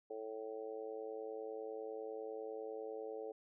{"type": "harmonic tone", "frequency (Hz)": 110, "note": "A2", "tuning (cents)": 0, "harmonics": [3, 4, 5, 6, 7], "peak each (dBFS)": [-54, -44, -49, -58, -54], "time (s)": [0.1, 3.32], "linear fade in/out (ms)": 5, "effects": []}